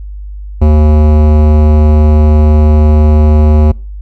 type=tone with hard clipping; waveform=sine; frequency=76 Hz; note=D#2; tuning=40 cents flat; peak=-5 dBFS; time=0.61-3.72 s; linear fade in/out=10 ms; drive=17 dB; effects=noise-tail reverb RT60 0.4 s tail -26 dB re dry + added 50 Hz sine -21 dBFS peak until 4.01 s